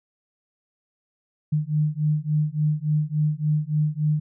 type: beating tone pair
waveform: sine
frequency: 150 / 153.5 Hz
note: D3 / D#3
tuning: +37 / -23 cents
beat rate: 3.5 Hz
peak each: -23 / -23 dBFS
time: 1.52-4.2 s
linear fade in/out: 10 ms
effects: none